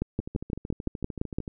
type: two click trains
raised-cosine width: 3 ms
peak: -14 / -22 dBFS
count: 9 / 18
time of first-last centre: 0.02-1.385 / 0.2-1.478 s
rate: 5.86 / 13.3 Hz
effects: none